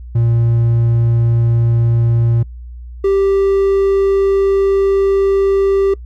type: tone pair in turn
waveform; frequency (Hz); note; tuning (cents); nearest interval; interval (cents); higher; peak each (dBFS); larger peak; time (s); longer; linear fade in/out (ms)
triangle; 116.54 / 392; A#2 / G4; 0 / 0; octave + major sixth; 2100; second; -8; neither; 0.15-2.43 / 3.04-5.94; second; 5
effects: noise-tail reverb RT60 0.1 s tail -23 dB re dry + added 60 Hz sine -28 dBFS peak until 6.05 s